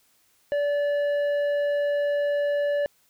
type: tone with tanh clipping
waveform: sine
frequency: 578 Hz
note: D5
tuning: 28 cents flat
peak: -23 dBFS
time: 0.52-2.86 s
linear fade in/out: 0 ms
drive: 8 dB
effects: white hiss -64 dBFS RMS until 3.09 s